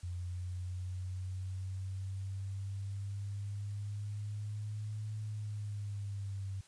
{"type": "linear two-way sweep", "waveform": "sine", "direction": "up then down", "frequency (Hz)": [88.4, 107.3, 96.3], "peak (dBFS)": -37, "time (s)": [0.03, 6.61], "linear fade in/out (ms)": 5, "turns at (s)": 5.18, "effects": ["white hiss -62 dBFS RMS until 6.67 s", "resampled to 22050 Hz"]}